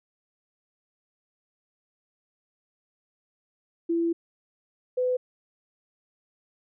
sine tone pair in turn, 335.8 / 503.1 Hz, E4 / B4, +32 / +32 cents, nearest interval perfect fifth, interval 700 cents, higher second, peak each -22 dBFS, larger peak neither, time 3.89-4.13 / 4.97-5.17 s, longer first, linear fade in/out 10 ms, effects none

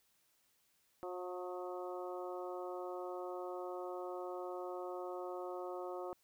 harmonic tone with a mistuned harmonic, 180 Hz, F#3, 47 cents flat, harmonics 2 / 3 / 4 / 5 / 6 / 7, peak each -44 / -46 / -48 / -53 / -53 / -53 dBFS, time 1.03-6.13 s, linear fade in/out 0 ms, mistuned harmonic 6, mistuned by +26 cents, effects white hiss -75 dBFS RMS until 6.23 s

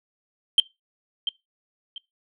sine tone with echo, 3138 Hz, G7, 1 cent sharp, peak -9 dBFS, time 0.58-0.6 s, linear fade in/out 2 ms, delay 690 ms, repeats 2, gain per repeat -12 dB, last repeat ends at 1.98 s, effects noise-tail reverb RT60 0.2 s tail -21 dB re dry + tanh soft clip ceiling -10 dBFS

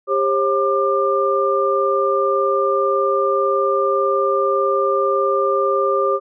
sine tone cluster, 398.2 / 540 / 1195 Hz, G4 / C#5 / D6, +27 / -45 / +30 cents, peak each -19 dBFS, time 0.07-6.2 s, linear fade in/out 50 ms, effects none

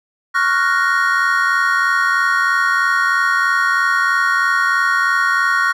triangle chord, Gb major seventh, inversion second, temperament equal, 1108.7 / 1396.9 / 1480 / 1864.7 Hz, Db6 / F6 / Gb6 / Bb6, 0 / 0 / 0 / 0 cents, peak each -17 dBFS, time 0.34-5.73 s, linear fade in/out 20 ms, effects none

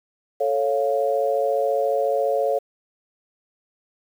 sine chord, A augmented, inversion none, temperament equal, 440 / 554.4 / 698.5 Hz, A4 / C#5 / E#5, 0 / 0 / 0 cents, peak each -24 / -21 / -25 dBFS, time 0.4-2.59 s, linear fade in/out 10 ms, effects 8-bit

